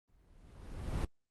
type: noise with exponential growth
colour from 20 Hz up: brown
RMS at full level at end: -31 dBFS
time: 0.08-1.05 s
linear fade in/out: 5 ms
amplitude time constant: 210 ms
effects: noise-tail reverb RT60 0.1 s tail -24 dB re dry + Opus 24 kbps